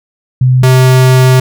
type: tone pair in turn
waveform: sine / square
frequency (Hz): 127.8 / 129.06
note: C3 / C3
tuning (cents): -40 / -23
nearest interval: unison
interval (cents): 17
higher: second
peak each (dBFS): -4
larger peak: neither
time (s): 0.41-0.63 / 0.63-1.4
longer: second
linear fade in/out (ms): 5
effects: none